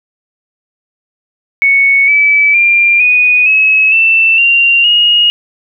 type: tone with pitch steps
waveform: sine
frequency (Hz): 2217 / 2300 / 2387 / 2477 / 2570 / 2667 / 2768 / 2872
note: C#7 / D7 / D7 / D#7 / E7 / E7 / F7 / F7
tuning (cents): 0 / -37 / +28 / -8 / -45 / +20 / -16 / +48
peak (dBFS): -5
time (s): 1.62-5.3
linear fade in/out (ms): 0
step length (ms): 460
effects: none